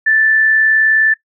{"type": "tone with amplitude modulation", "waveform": "sine", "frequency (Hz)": 1760, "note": "A6", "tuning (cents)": 0, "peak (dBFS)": -7, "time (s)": [0.06, 1.14], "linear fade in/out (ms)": 10, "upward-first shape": "sine", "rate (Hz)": 59.8, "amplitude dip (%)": 35, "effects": ["noise-tail reverb RT60 0.1 s tail -19 dB re dry"]}